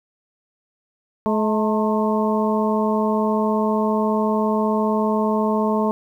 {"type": "harmonic tone with a mistuned harmonic", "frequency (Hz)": 214.7, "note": "A3", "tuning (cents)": -42, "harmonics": [1, 2, 3, 4, 5], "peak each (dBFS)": [-20, -23, -25, -26, -27], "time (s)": [1.26, 5.91], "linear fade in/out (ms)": 0, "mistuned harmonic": 4, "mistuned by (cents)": 66, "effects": ["9-bit"]}